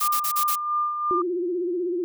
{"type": "noise bursts", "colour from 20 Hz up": "blue", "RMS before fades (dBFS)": -26, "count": 5, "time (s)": [0, 0.557], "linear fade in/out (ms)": 10, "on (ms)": 81, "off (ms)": 38}
{"type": "tone with tremolo", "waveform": "sine", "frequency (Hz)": 1200, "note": "D6", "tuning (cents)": 37, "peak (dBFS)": -20, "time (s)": [0.01, 1.22], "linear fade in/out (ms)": 5, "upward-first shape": "sine", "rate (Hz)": 2.9, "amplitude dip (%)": 50}
{"type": "tone with vibrato", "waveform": "sine", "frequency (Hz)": 353.3, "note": "F4", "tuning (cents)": 20, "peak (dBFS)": -23, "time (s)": [1.11, 2.04], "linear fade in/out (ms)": 0, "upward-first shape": "sine", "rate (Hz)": 16, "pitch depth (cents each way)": 81}
{"effects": []}